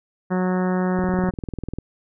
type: harmonic tone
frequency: 183.5 Hz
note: F#3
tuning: 14 cents flat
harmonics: 1 / 2 / 3 / 4 / 5 / 6 / 7 / 8 / 9 / 10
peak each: -20 / -26 / -30 / -32 / -34 / -36 / -37 / -38 / -39 / -40 dBFS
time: 0.3-1.31 s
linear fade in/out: 20 ms
type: click train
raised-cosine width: 3 ms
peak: -15 dBFS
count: 17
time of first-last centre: 0.99-1.786 s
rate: 20.1 Hz
effects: none